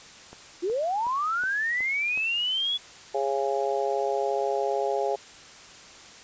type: click train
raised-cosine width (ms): 1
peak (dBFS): -29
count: 6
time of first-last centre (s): 0.33-2.175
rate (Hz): 2.71
type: linear sweep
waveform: sine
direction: up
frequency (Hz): 325.4 to 3422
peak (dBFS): -24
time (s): 0.62-2.78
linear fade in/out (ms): 20
type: harmonic tone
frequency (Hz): 137.4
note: C#3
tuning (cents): -15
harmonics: 3 / 4 / 5 / 6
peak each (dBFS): -28 / -29 / -30 / -31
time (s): 3.14-5.16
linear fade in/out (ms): 10
effects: white hiss -47 dBFS RMS until 6.23 s + resampled to 16000 Hz